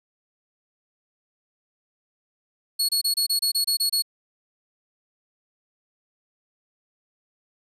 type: tone bursts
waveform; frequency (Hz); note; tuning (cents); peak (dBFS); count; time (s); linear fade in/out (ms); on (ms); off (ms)
sawtooth; 4355; C#8; -31; -17; 10; 2.79-4.023; 10; 99; 27
effects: resampled to 32000 Hz